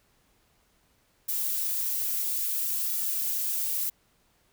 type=noise with flanger; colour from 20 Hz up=violet; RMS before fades=-29 dBFS; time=1.28-3.9 s; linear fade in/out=10 ms; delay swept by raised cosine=1.9 to 5 ms; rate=0.6 Hz; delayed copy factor=-0.7; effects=pink hiss -67 dBFS RMS until 4.52 s